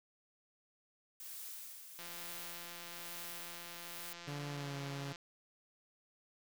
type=noise with tremolo; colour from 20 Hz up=blue; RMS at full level=-47 dBFS; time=1.2-4.13 s; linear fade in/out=2 ms; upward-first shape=sine; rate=1.1 Hz; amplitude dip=50%
type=click train; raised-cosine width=0.2 ms; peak=-32 dBFS; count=546; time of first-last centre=1.99-5.159 s; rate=172 Hz
type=tone with pitch glide; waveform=sawtooth; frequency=144.5 to 139.9 Hz; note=D3 to C#3; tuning=-28 to +16 cents; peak=-37 dBFS; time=4.27-5.13 s; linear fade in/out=10 ms; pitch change=-56 cents; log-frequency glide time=4.5-4.76 s
effects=none